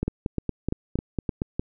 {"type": "two click trains", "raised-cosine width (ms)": 3, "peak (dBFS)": [-12, -12], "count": [6, 7], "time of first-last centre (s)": [[0.08, 1.595], [0.03, 1.419]], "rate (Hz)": [3.3, 4.32], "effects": []}